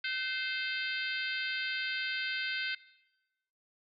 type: harmonic tone with a mistuned harmonic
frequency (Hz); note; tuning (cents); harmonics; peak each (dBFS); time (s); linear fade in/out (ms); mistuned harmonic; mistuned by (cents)
523.3; C5; 0; 3 / 4 / 5 / 6 / 7 / 8 / 9; -36 / -38 / -40 / -42 / -43 / -44 / -45; 0.04-2.75; 5; 3; -41
effects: noise-tail reverb RT60 1.0 s tail -20 dB re dry

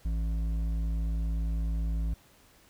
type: tone with hard clipping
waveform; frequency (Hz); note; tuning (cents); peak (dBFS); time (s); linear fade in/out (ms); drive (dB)
sine; 55; A1; 0; -29; 0.05-2.14; 5; 8
effects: pink hiss -60 dBFS RMS until 2.69 s

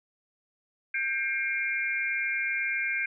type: tone cluster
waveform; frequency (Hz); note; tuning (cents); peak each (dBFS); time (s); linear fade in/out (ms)
sine; 1587 / 2145 / 2373; G6 / C7 / D7; +21 / +42 / +17; -31; 0.94-3.06; 5
effects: none

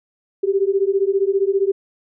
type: beating tone pair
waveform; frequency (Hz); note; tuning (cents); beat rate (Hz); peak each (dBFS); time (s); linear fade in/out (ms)
sine; 384.6 / 399.6; G4 / G4; -33 / +33; 15; -18; 0.43-1.72; 10
effects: none

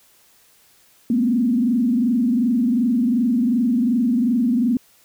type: tone with frequency modulation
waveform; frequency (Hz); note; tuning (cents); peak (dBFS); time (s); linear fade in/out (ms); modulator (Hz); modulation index
sine; 240.8; B3; -44; -15; 1.1-4.77; 2; 22.7; 1
effects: white hiss -55 dBFS RMS until 5.04 s

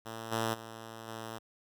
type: tone with level steps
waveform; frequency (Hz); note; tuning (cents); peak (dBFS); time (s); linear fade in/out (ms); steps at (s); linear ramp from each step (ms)
5% pulse; 112.6; A2; +40; -29 / -19 / -33 / -29; 0.05-1.39; 20; 0.31 / 0.53 / 1.07; 20
effects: none

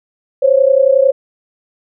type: tone pair together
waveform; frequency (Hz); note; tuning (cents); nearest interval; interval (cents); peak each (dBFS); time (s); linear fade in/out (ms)
sine; 523.3 / 554.4; C5 / C#5; 0 / 0; minor second; 100; -10; 0.42-1.12; 10
effects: none

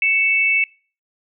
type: tone pair together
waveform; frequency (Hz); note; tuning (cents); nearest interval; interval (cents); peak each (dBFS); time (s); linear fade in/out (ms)
sine; 2227 / 2640; C#7 / E7; +7 / +2; minor third; 295; -17; 0.02-0.64; 2
effects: noise-tail reverb RT60 0.4 s tail -25 dB re dry

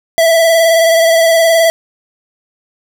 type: tone with vibrato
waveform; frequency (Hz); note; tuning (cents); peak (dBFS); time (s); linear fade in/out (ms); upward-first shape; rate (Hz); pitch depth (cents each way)
square; 660; E5; +2; -7; 0.18-1.7; 0; sine; 19; 29
effects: none

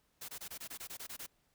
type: noise bursts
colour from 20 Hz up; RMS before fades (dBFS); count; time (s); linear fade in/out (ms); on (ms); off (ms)
white; -45; 11; 0.21-1.266; 10; 76; 22
effects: pink hiss -75 dBFS RMS until 1.54 s

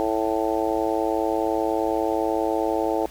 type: harmonic tone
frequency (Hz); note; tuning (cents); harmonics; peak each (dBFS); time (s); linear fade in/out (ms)
110; A2; 0; 3 / 4 / 5 / 6 / 7 / 8; -26 / -27 / -28 / -29 / -29 / -30; 0-3.06; 0
effects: added 60 Hz sine -45 dBFS peak until 3.1 s + pink hiss -46 dBFS RMS until 3.1 s

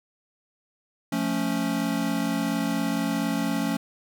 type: chord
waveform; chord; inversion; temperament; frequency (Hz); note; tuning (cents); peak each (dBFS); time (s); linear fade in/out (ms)
square; F augmented; none; equal with one note detuned; 175.73 / 220 / 277.2; F3 / A3 / C#4; +11 / 0 / 0; -31 / -29 / -28; 1.12-3.77; 5
effects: none

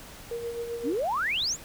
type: tone with tremolo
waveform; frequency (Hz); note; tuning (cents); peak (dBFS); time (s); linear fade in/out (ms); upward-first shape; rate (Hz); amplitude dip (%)
sine; 469.2; A#4; +11; -29; 0.31-0.93; 5; sine; 7.7; 50
type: exponential sweep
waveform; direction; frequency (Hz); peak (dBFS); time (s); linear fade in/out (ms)
sine; up; 233.1 to 7640; -25; 0.83-1.57; 50
effects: pink hiss -46 dBFS RMS until 1.64 s

